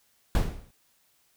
brown noise with exponential decay, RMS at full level -18 dBFS, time 0.35-0.71 s, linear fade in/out 1 ms, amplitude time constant 78 ms, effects white hiss -67 dBFS RMS until 1.36 s

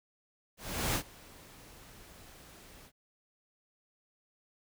pink noise with ADSR envelope, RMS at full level -30 dBFS, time 0.57-2.92 s, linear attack 380 ms, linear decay 76 ms, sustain -24 dB, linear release 70 ms, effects none

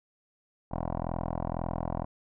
10% pulse tone with low-pass filter, 42 Hz, E1, 33 cents sharp, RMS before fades -33 dBFS, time 0.71-2.05 s, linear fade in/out 10 ms, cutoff 840 Hz, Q 5.7, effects none

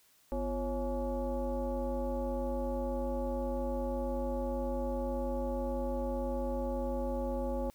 sine tone with frequency modulation, 248.9 Hz, B3, 14 cents sharp, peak -31 dBFS, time 0.32-7.7 s, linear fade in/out 0 ms, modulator 298 Hz, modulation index 1.6, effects white hiss -66 dBFS RMS until 7.74 s

